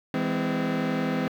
sawtooth chord, E augmented, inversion none, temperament just, 164.81 / 206 / 257.5 Hz, E3 / G#3 / B#3, 0 / -14 / -28 cents, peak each -26 / -26 / -23 dBFS, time 0.14-1.28 s, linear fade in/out 2 ms, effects low-pass 3000 Hz 12 dB/octave + 9-bit

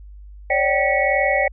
sine tone cluster, 549 / 591 / 771 / 1938 / 2214 Hz, C#5 / D5 / G5 / B6 / C#7, -17 / +11 / -29 / -33 / -3 cents, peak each -22 dBFS, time 0.5-1.48 s, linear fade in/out 5 ms, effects added 50 Hz sine -37 dBFS peak until 1.52 s

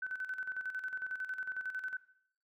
sine tone with tremolo, 1517 Hz, F#6, 43 cents sharp, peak -35 dBFS, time 0.02-1.97 s, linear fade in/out 5 ms, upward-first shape square, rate 11 Hz, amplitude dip 65%, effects noise-tail reverb RT60 0.7 s tail -18 dB re dry

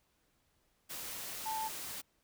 sine tone in noise, 880 Hz, A5, in tune, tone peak -35 dBFS, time 1.45-1.69 s, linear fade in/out 20 ms, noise white, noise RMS -43 dBFS, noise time 0.89-2.02 s, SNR +5 dB, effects pink hiss -75 dBFS RMS until 2.23 s

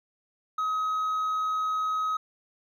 sine tone with hard clipping, 1269 Hz, D#6, 34 cents sharp, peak -26 dBFS, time 0.58-2.17 s, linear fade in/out 5 ms, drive 2 dB, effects none

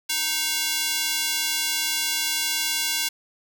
square tone with high-pass filter, 310.3 Hz, D#4, 5 cents flat, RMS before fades -25 dBFS, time 0.09-3.09 s, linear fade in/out 10 ms, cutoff 3100 Hz, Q 0.82, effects none

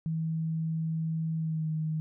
sine tone with pitch glide, 161.1 to 156.88 Hz, E3 to D#3, -39 to +15 cents, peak -28 dBFS, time 0.06-2 s, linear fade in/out 0 ms, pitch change -46 cents, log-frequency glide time 1.37-1.69 s, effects none

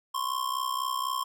square ring-modulated tone, 1064 Hz, C6, 29 cents sharp, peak -26 dBFS, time 0.14-1.24 s, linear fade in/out 10 ms, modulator 32 Hz, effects none

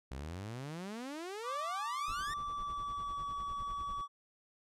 sawtooth exponential sweep, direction up, 61.74 to 1864.7 Hz, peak -37 dBFS, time 0.11-2.34 s, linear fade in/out 5 ms
triangle tone with pitch glide, 1166 to 1140 Hz, D6 to C#6, -13 to +48 cents, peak -35 dBFS, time 1.43-4.08 s, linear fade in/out 50 ms, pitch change -39 cents, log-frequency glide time 2.35-3.27 s
brown noise with tremolo, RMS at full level -46 dBFS, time 2.08-4.01 s, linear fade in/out 0 ms, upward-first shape triangle, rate 10 Hz, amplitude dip 95%
effects low-pass 10000 Hz 12 dB/octave

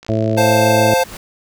click train, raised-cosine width 0.2 ms, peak -20 dBFS, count 39, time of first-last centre 0.03-0.704 s, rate 56.4 Hz
harmonic tone, 110 Hz, A2, in tune, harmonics 1 / 2 / 3 / 4 / 5 / 6, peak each -18 / -21 / -21 / -25 / -23 / -22 dBFS, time 0.09-0.94 s, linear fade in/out 0 ms
square chord, F major, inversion second, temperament equal with one note detuned, 523.3 / 704.5 / 880 Hz, C5 / F5 / A5, 0 / +15 / 0 cents, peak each -15 / -20 / -19 dBFS, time 0.37-1.04 s, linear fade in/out 10 ms
pink noise with exponential growth, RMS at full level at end -30 dBFS, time 0.61-1.17 s, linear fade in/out 2 ms, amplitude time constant 120 ms
effects none

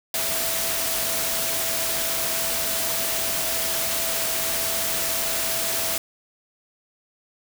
sine tone in noise, 660 Hz, E5, 2 cents sharp, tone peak -34 dBFS, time 0.14-5.98 s, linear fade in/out 2 ms, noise white, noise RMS -25 dBFS, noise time 0.14-5.98 s, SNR -12 dB, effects none

